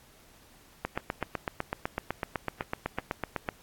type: click train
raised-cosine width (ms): 0.5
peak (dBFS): -14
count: 22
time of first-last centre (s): 0.85-3.488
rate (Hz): 7.96
effects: pink hiss -58 dBFS RMS until 3.62 s + AAC 64 kbps